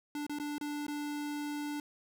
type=tone with dropouts; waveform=square; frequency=293.7 Hz; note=D4; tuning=in tune; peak=-36 dBFS; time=0.15-1.8 s; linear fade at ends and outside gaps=2 ms; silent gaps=0.266-0.295 / 0.387-0.398 / 0.582-0.611 / 0.867-0.881 s; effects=none